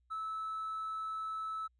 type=tone with hard clipping; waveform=triangle; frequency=1305 Hz; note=E6; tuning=18 cents flat; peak=-36 dBFS; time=0.1-1.68 s; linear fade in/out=20 ms; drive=2 dB; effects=added 61 Hz sine -70 dBFS peak until 1.79 s + resampled to 22050 Hz